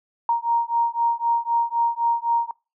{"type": "beating tone pair", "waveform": "sine", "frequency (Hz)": [932.3, 936.2], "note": ["A#5", "A#5"], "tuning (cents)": [0, 7], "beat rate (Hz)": 3.9, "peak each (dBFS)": -22, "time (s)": [0.29, 2.51], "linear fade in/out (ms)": 2, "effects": ["noise-tail reverb RT60 0.3 s tail -26 dB re dry"]}